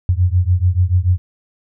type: beating tone pair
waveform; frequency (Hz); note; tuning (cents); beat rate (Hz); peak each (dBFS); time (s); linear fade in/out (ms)
sine; 87.31 / 94.21; F2 / F#2; 0 / +32; 6.9; -14 / -15; 0.09-1.18; 0
effects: none